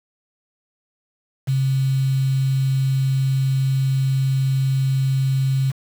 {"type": "tone with quantisation", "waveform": "sine", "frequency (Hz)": 133.7, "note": "C3", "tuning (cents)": 38, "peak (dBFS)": -16, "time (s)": [1.47, 5.72], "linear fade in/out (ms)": 20, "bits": 6, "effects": []}